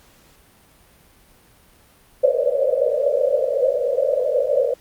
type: band-pass noise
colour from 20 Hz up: white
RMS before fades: -19 dBFS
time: 2.23-4.74 s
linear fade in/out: 10 ms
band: 490 to 590 Hz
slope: 96 dB/octave
effects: pink hiss -53 dBFS RMS until 4.8 s + Opus 48 kbps